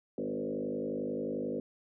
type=tone with frequency modulation; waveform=sine; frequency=370 Hz; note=F#4; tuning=in tune; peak=-32 dBFS; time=0.18-1.6 s; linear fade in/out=2 ms; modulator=51.3 Hz; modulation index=3.3; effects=none